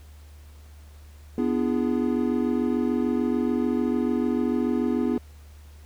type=chord; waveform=triangle; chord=B diminished seventh; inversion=none; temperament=equal with one note detuned; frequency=246.9 / 293.7 / 340.5 / 415.3 Hz; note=B3 / D4 / F4 / Ab4; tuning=0 / 0 / -44 / 0 cents; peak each=-22 / -27 / -27 / -28 dBFS; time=1.38-5.18 s; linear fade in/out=2 ms; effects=added 74 Hz sine -44 dBFS peak until 5.85 s + pink hiss -57 dBFS RMS until 5.85 s